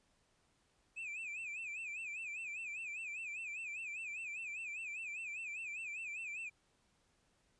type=tone with vibrato; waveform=triangle; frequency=2507 Hz; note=D#7; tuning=12 cents sharp; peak=-40 dBFS; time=0.96-6.5 s; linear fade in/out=20 ms; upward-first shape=sine; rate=5 Hz; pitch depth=130 cents each way; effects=pink hiss -75 dBFS RMS until 7.59 s + resampled to 22050 Hz